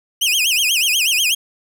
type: tone with vibrato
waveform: sawtooth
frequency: 2814 Hz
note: F7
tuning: 12 cents sharp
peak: -11 dBFS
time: 0.21-1.35 s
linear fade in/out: 10 ms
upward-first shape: sine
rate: 8.2 Hz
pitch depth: 250 cents each way
effects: none